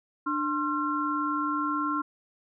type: tone cluster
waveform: sine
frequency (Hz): 296.9 / 1062 / 1365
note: D4 / C6 / F6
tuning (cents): +19 / +25 / -40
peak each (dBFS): -30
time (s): 0.26-2.02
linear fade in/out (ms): 10
effects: none